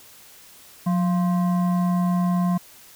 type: tone with frequency modulation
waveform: sine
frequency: 180 Hz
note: F#3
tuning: 47 cents flat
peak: -18 dBFS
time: 0.86-2.58 s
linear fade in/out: 10 ms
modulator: 871 Hz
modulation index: 0.44
effects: white hiss -48 dBFS RMS until 2.95 s